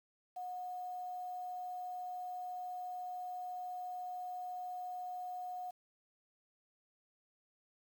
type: tone with quantisation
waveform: sine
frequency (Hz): 727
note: F#5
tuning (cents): -31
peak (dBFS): -40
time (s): 0.36-5.71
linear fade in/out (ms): 10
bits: 10
effects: none